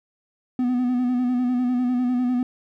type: tone with vibrato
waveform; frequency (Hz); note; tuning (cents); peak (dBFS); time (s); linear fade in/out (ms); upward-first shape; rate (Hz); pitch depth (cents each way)
triangle; 248.6; B3; +12; -17; 0.59-2.43; 2; square; 10; 31
effects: none